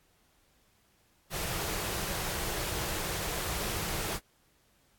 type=band-stop noise; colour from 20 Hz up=pink; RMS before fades=-34 dBFS; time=1.3-4.2 s; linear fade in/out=50 ms; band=210 to 300 Hz; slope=96 dB/octave; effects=pink hiss -68 dBFS RMS until 4.98 s + AAC 64 kbps